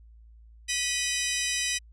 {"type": "tone cluster", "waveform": "15% pulse", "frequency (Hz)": [1951, 2481, 3035], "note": ["B6", "D#7", "F#7"], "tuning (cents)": [-22, -6, 43], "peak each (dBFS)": -24, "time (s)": [0.68, 1.79], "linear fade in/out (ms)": 20, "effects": ["added 56 Hz sine -49 dBFS peak until 1.92 s", "resampled to 22050 Hz"]}